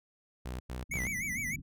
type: tone bursts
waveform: sawtooth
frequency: 62.5 Hz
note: B1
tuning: 21 cents sharp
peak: -33 dBFS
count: 3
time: 0.45-1.082 s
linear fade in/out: 10 ms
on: 150 ms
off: 91 ms
type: low-pass noise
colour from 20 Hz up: white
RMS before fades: -43 dBFS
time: 0.89-1.62 s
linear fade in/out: 20 ms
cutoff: 260 Hz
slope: 48 dB/octave
type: tone with vibrato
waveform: square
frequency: 2124 Hz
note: C7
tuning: 25 cents sharp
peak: -34 dBFS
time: 0.91-1.56 s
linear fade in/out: 5 ms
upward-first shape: sine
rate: 6.6 Hz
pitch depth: 140 cents each way
effects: none